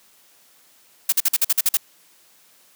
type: noise bursts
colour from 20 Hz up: blue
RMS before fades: -17 dBFS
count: 9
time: 1.09-1.771 s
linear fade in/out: 5 ms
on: 33 ms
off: 48 ms
effects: white hiss -55 dBFS RMS until 2.75 s + high-pass 150 Hz 12 dB/octave